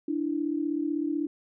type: tone pair together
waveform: sine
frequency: 293.6 / 329.6 Hz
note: D4 / E4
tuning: 0 / 0 cents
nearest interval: major second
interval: 200 cents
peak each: -28 / -30 dBFS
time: 0.08-1.27 s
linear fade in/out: 5 ms
effects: none